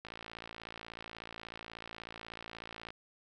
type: click train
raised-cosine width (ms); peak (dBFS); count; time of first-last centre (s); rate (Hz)
0.3; -28; 162; 0.05-2.905; 56.4
effects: none